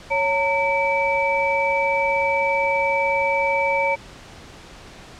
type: tone cluster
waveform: sine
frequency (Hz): 554 / 912 / 2305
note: C#5 / A#5 / D7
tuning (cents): -1 / -38 / -33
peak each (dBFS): -22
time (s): 0.1-3.96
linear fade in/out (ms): 20
effects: pink hiss -42 dBFS RMS until 5.19 s + low-pass 6000 Hz 12 dB/octave